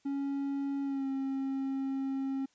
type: tone with pitch glide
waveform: triangle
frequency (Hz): 278.1 to 269.6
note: C#4 to C#4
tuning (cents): +6 to -48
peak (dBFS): -29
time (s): 0.05-2.46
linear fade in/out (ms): 10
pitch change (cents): -54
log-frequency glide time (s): 0.83-1.07
effects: white hiss -70 dBFS RMS until 2.54 s + resampled to 16000 Hz